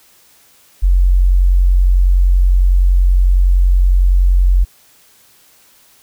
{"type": "tone", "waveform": "sine", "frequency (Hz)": 45.37, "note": "F#1", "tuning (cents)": -33, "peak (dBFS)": -7, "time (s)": [0.82, 4.65], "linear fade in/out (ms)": 20, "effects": ["white hiss -49 dBFS RMS until 6.02 s"]}